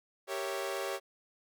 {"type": "chord", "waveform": "sawtooth", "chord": "G diminished seventh", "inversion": "none", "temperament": "equal", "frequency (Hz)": [392, 466.2, 554.4, 659.3], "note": ["G4", "Bb4", "Db5", "Fb5"], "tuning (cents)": [0, 0, 0, 0], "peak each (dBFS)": [-34, -39, -34, -39], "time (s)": [0.27, 1], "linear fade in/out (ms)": 50, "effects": []}